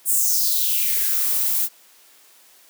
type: noise with high-pass filter sweep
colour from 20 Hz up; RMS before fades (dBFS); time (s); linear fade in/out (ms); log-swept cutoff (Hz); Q
violet; -20; 0.05-1.69; 50; 9200 to 550; 3.7
effects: white hiss -52 dBFS RMS until 2.69 s + high-pass 300 Hz 12 dB/octave